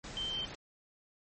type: tone in noise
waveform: sine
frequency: 3121 Hz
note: G7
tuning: 8 cents flat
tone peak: -34 dBFS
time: 0.17-0.45 s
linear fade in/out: 0 ms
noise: pink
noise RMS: -45 dBFS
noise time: 0.04-0.55 s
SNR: +8 dB
effects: low-pass 9000 Hz 12 dB/octave + MP3 32 kbps